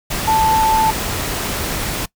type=tone in noise; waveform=sine; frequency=880 Hz; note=A5; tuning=in tune; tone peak=-12 dBFS; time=0.27-0.91 s; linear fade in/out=10 ms; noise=pink; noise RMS=-22 dBFS; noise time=0.1-2.06 s; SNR=+7 dB; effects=noise-tail reverb RT60 0.1 s tail -21 dB re dry